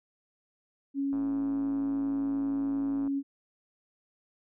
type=tone; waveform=sine; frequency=277.2 Hz; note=C#4; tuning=in tune; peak=-27 dBFS; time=0.94-3.23 s; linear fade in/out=50 ms
type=click train; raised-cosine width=1 ms; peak=-33 dBFS; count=215; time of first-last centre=1.13-3.075 s; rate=110 Hz
effects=none